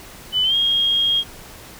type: tone with pitch glide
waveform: sine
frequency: 3000 to 3253 Hz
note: F#7 to G#7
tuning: +23 to -37 cents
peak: -15 dBFS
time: 0.32-1.24 s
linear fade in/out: 50 ms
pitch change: +140 cents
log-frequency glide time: 0.43-0.55 s
effects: pink hiss -40 dBFS RMS until 1.79 s